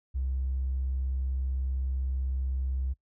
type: tone with tanh clipping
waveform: triangle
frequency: 65.41 Hz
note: C2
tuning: in tune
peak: -27 dBFS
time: 0.14-2.94 s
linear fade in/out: 20 ms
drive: 2 dB
effects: noise-tail reverb RT60 0.1 s tail -21 dB re dry